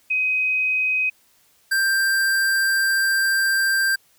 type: tone pair in turn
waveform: sine / square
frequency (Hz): 2519 / 1578.6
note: D#7 / G6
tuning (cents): +21 / +12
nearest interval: minor sixth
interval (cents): 809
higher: first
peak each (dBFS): -18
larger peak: neither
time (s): 0.1-1.1 / 1.71-3.96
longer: second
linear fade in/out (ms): 10
effects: white hiss -59 dBFS RMS until 4.18 s